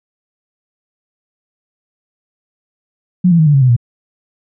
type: tone with pitch steps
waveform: sine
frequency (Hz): 180.8 / 168.69 / 157.4 / 146.86 / 137.02 / 127.84 / 119.28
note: F#3 / E3 / D#3 / D3 / C#3 / C3 / A#2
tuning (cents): -40 / +40 / +20 / 0 / -20 / -40 / +40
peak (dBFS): -6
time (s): 3.24-3.765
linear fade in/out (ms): 10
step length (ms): 75
effects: none